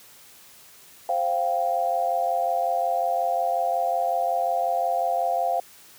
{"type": "chord", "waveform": "sine", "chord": "C suspended fourth", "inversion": "none", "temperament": "equal", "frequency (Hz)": [523.3, 698.5, 784], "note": ["C5", "F5", "G5"], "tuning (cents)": [0, 0, 0], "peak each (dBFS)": [-29, -23, -27], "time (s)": [1.09, 5.6], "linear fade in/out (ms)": 2, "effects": ["white hiss -50 dBFS RMS until 5.98 s", "high-pass 60 Hz 12 dB/octave"]}